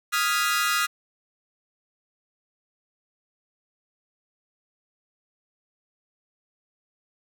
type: chord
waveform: sawtooth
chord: F half-diminished seventh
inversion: third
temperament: equal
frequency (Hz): 1244.5 / 1396.9 / 1661.2 / 1975.5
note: Eb6 / F6 / Ab6 / Cb7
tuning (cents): 0 / 0 / 0 / 0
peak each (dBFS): -22 / -22 / -27 / -27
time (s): 0.12-0.87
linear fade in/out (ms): 20
effects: none